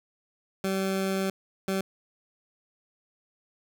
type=tone bursts at uneven times; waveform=20% pulse; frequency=192.2 Hz; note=G3; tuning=34 cents flat; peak=-21 dBFS; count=2; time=0.64-1.3 / 1.68-1.81 s; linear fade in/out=2 ms; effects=none